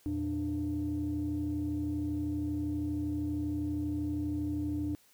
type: tone cluster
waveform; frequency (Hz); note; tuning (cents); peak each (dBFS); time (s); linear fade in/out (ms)
sine; 83.9 / 116.5 / 296.9; E2 / A#2 / D4; +31 / -1 / +19; -36 / -40 / -31; 0.06-4.95; 0
effects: tanh soft clip ceiling -25 dBFS + white hiss -64 dBFS RMS until 5.13 s